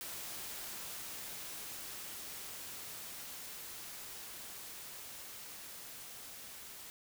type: noise with level ramp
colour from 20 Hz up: white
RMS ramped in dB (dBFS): -44 to -50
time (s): 0.01-6.9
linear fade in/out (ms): 0
effects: none